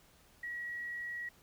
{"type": "tone", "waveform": "sine", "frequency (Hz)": 1916, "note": "A#6", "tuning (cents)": 47, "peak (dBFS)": -38, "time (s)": [0.43, 1.29], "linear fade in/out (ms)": 5, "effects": ["pink hiss -64 dBFS RMS until 1.42 s"]}